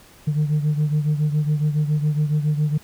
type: beating tone pair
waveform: sine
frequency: 149.3 / 156.5 Hz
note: D3 / D#3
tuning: +29 / +10 cents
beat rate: 7.2 Hz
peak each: -17 / -22 dBFS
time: 0.27-2.78 s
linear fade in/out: 10 ms
effects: tanh soft clip ceiling -14 dBFS + pink hiss -49 dBFS RMS until 2.83 s